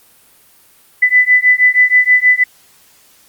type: beating tone pair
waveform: sine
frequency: 1994 / 2000.3 Hz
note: B6 / B6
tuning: +16 / +22 cents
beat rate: 6.3 Hz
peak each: -10 dBFS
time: 1.02-2.44 s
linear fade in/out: 10 ms
effects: white hiss -48 dBFS RMS until 3.28 s + Opus 32 kbps